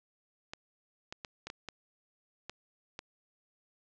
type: clicks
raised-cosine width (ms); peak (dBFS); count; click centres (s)
0.2; -23; 8; 0.535 / 1.125 / 1.248 / 1.47 / 1.501 / 1.687 / 2.496 / 2.991
effects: low-pass 7000 Hz 12 dB/octave